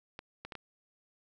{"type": "clicks", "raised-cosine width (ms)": 0.3, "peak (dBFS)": -26, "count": 4, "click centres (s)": [0.191, 0.45, 0.522, 0.553], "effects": []}